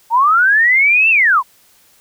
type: linear two-way sweep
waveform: sine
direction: up then down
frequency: 880 to 2717 to 927 Hz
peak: -8 dBFS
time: 0.1-1.43 s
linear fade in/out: 50 ms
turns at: 1.1 s
effects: white hiss -51 dBFS RMS until 2 s